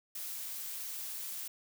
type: noise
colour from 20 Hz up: blue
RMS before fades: -41 dBFS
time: 0.15-1.48 s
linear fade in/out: 5 ms
effects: none